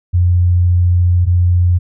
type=tone pair in turn; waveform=sine; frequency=88.6 / 88.6 Hz; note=F2 / F2; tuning=+25 / +25 cents; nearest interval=unison; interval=0 cents; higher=neither; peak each=-8 dBFS; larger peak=neither; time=0.13-1.26 / 1.26-1.79 s; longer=first; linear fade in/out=20 ms; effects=none